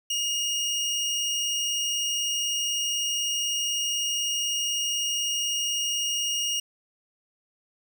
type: tone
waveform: 25% pulse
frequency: 2856 Hz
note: F7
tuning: 38 cents sharp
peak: -21 dBFS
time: 0.1-6.6 s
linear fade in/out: 5 ms
effects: none